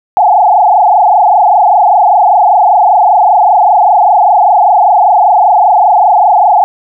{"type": "tone with frequency modulation", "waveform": "sine", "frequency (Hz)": 784, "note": "G5", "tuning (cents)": 0, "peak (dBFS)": -3, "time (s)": [0.17, 6.64], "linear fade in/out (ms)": 0, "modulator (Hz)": 25.1, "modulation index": 3.5, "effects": []}